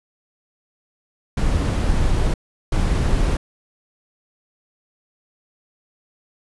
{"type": "noise bursts at uneven times", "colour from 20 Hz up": "brown", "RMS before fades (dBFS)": -18, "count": 2, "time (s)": [[1.37, 2.34], [2.72, 3.37]], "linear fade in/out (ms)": 5, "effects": ["resampled to 24000 Hz"]}